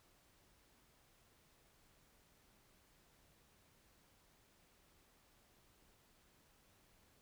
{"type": "silence", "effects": ["pink hiss -71 dBFS RMS until 7.21 s"]}